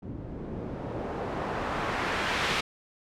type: noise with low-pass filter sweep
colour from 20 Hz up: white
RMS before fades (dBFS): -32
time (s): 0.02-2.61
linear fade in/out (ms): 10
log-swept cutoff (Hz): 210 to 2900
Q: 0.87
effects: none